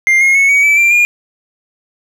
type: tone with pitch steps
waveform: triangle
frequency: 2100 / 2150 / 2202 / 2255 / 2309 / 2364 / 2421 Hz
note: C7 / C7 / C#7 / C#7 / D7 / D7 / D#7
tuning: +6 / +47 / -12 / +29 / -30 / +11 / -48 cents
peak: -5 dBFS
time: 0.07-1.05 s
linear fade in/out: 0 ms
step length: 140 ms
effects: none